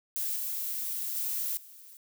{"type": "noise with level steps", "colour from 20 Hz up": "violet", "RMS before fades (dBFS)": [-32, -34, -32, -51], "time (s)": [0.16, 1.97], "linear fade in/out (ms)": 0, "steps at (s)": [0.36, 1.16, 1.57], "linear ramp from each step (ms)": 2, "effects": []}